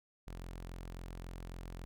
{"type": "tone", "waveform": "sawtooth", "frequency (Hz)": 43.65, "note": "F1", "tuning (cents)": 0, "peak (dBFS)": -40, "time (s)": [0.27, 1.85], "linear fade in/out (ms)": 0, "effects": []}